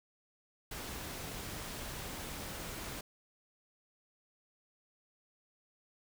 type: noise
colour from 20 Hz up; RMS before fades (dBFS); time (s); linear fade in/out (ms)
pink; -43; 0.71-3.01; 5
effects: none